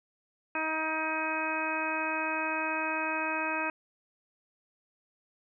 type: harmonic tone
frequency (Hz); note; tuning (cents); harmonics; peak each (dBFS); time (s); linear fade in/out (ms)
315.7; D#4; +25; 1 / 2 / 3 / 4 / 5 / 6 / 7 / 8; -38 / -38 / -35 / -38 / -36 / -44 / -45 / -34; 0.55-3.7; 2
effects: none